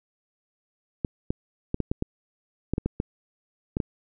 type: clicks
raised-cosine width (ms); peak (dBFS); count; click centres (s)
3; -12; 12; 1.048 / 1.305 / 1.744 / 1.803 / 1.915 / 2.024 / 2.736 / 2.781 / 2.86 / 3.001 / 3.769 / 3.802
effects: none